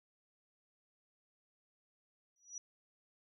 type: tone with exponential growth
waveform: sine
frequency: 5840 Hz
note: F#8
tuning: 24 cents flat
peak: -39 dBFS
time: 2.36-2.58 s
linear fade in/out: 2 ms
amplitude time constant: 46 ms
effects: none